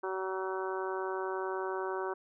harmonic tone, 189.1 Hz, F#3, 38 cents sharp, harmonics 2 / 3 / 4 / 5 / 6 / 7 / 8, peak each -35 / -43 / -43 / -40 / -43 / -46 / -44 dBFS, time 0.03-2.14 s, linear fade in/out 10 ms, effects none

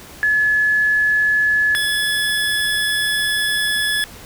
sine / 25% pulse tone pair in turn, 1709 / 1709 Hz, G#6 / G#6, +49 / +49 cents, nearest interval unison, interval 0 cents, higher neither, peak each -13 dBFS, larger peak neither, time 0.23-1.75 / 1.75-4.04 s, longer second, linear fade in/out 0 ms, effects pink hiss -39 dBFS RMS until 4.25 s

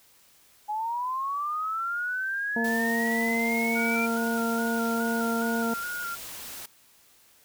sine linear sweep, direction up, 830.6 to 2375 Hz, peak -27 dBFS, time 0.68-4.07 s, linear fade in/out 20 ms
harmonic tone, 230 Hz, A#3, 23 cents flat, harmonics 1 / 2 / 3 / 4, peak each -27 / -32 / -34 / -37 dBFS, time 2.56-5.74 s, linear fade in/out 5 ms
white noise, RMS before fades -40 dBFS, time 2.64-6.66 s, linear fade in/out 5 ms
sine tone with vibrato, 1412 Hz, F6, 19 cents sharp, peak -31 dBFS, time 3.75-6.16 s, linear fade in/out 20 ms, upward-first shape square, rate 2.4 Hz, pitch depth 33 cents each way
effects white hiss -59 dBFS RMS until 7.44 s

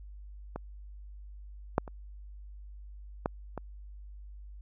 clicks, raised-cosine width 1 ms, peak -22 / -10 / -29 / -14 / -22 dBFS, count 5, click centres 0.56 / 1.781 / 1.878 / 3.259 / 3.577 s, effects added 50 Hz sine -44 dBFS peak until 4.61 s

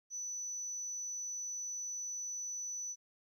sine tone, 5970 Hz, F#8, 15 cents sharp, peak -37 dBFS, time 0.1-2.96 s, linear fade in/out 50 ms, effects tanh soft clip ceiling -35 dBFS + 13-bit

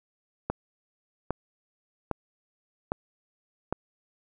click train, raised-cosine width 1 ms, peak -13 dBFS, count 5, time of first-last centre 0.5-3.726 s, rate 1.24 Hz, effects none

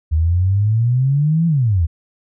sine exponential two-way sweep, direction up then down, 76.2 to 170.4 to 76.2 Hz, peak -12 dBFS, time 0.11-1.87 s, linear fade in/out 20 ms, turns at 1.47 s, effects none

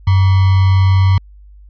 sine tone with sample-and-hold, 95.3 Hz, G2, 48 cents flat, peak -7 dBFS, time 0.07-1.18 s, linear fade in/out 5 ms, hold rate 1050 Hz, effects added 50 Hz sine -37 dBFS peak until 1.69 s + resampled to 11025 Hz

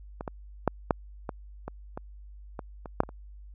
clicks, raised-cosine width 1 ms, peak -21 / -19 / -8 / -7 / -18 / -21 / -21 / -21 / -25 / -6 / -22 / -29 dBFS, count 12, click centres 0.209 / 0.278 / 0.677 / 0.908 / 1.292 / 1.68 / 1.975 / 2.592 / 2.858 / 3.004 / 3.035 / 3.091 s, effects added 50 Hz sine -44 dBFS peak until 3.54 s

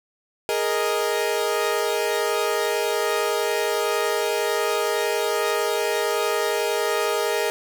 sawtooth chord, Ab suspended second, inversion none, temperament equal, 415.3 / 466.2 / 622.3 Hz, Ab4 / Bb4 / Eb5, 0 / 0 / 0 cents, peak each -21 / -21 / -23 dBFS, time 0.49-7.5 s, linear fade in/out 0 ms, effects none

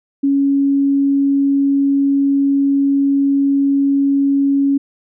sine tone, 277.9 Hz, C#4, 4 cents sharp, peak -11 dBFS, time 0.23-4.78 s, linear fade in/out 10 ms, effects none

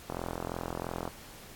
click train, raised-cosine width 1 ms, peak -20 dBFS, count 43, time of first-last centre 0.1-1.077 s, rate 43 Hz, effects pink hiss -50 dBFS RMS until 1.55 s + AAC 64 kbps

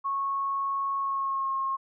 sine tone with pitch glide, 1100 to 1077.4 Hz, C#6 to C#6, -14 to -50 cents, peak -26 dBFS, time 0.04-1.77 s, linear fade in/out 20 ms, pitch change -36 cents, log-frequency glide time 0.98-1.53 s, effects none

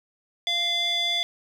square tone with band-pass filter, 692 Hz, F5, 16 cents flat, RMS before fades -25 dBFS, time 0.47-1.23 s, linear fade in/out 0 ms, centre 3200 Hz, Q 5.3, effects none

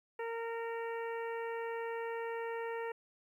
harmonic tone, 460.3 Hz, A#4, 22 cents flat, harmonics 1 / 2 / 3 / 4 / 5 / 6, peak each -38 / -43 / -50 / -47 / -53 / -56 dBFS, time 0.19-2.92 s, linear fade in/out 5 ms, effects 12-bit

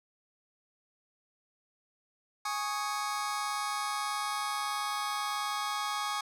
sawtooth chord, Ab suspended fourth, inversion none, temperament just, 830.6 / 1107.5 / 1245.9 Hz, Ab5 / Db6 / Eb6, 0 / -2 / +2 cents, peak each -32 dBFS, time 2.45-6.21 s, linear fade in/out 5 ms, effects low-pass 12000 Hz 12 dB/octave

